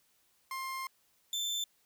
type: tone pair in turn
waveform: 30% pulse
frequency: 1058 / 3545 Hz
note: C6 / A7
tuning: +19 / +12 cents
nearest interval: octave + major sixth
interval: 2093 cents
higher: second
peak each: -34 / -30 dBFS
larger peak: second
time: 0.51-0.87 / 1.33-1.64 s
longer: first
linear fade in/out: 2 ms
effects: white hiss -71 dBFS RMS until 1.85 s